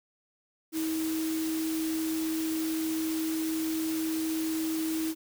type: tone in noise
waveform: sine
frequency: 319.5 Hz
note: D#4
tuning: 46 cents sharp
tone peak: -28 dBFS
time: 0.72-5.15 s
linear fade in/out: 50 ms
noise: white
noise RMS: -39 dBFS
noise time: 0.72-5.15 s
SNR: +8 dB
effects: none